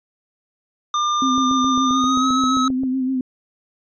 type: tone with pitch glide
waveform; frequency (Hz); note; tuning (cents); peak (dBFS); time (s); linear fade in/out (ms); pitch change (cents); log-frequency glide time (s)
square; 1200 to 1286.1; D6 to E6; +37 to -43; -18; 0.94-2.68; 2; +120; 1.85-2.3
type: tone with vibrato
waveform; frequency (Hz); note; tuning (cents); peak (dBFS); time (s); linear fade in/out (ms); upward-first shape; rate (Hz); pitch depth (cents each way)
sine; 260.3; C4; -9; -18; 1.22-3.21; 2; sine; 7; 38
type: click train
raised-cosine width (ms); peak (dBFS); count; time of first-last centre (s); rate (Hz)
2; -20; 12; 1.38-2.835; 7.56
effects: resampled to 16000 Hz